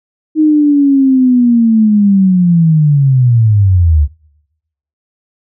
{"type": "linear sweep", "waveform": "sine", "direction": "down", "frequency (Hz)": [313.5, 70], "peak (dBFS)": -5, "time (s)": [0.35, 4.08], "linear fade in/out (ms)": 50, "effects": ["noise-tail reverb RT60 0.9 s tail -26 dB re dry"]}